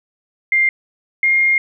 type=tone pair in turn; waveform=sine; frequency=2100 / 2127 Hz; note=C7 / C7; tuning=+6 / +28 cents; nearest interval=unison; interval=22 cents; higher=second; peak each=-11 dBFS; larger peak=neither; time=0.52-0.69 / 1.23-1.58 s; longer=second; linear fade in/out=2 ms; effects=none